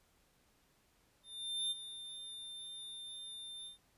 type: tone with ADSR envelope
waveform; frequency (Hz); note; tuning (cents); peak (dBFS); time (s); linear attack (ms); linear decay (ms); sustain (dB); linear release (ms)
square; 3601; A7; +39; -34; 1.23-3.78; 480; 26; -12; 120
effects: pink hiss -72 dBFS RMS until 3.97 s + resampled to 32000 Hz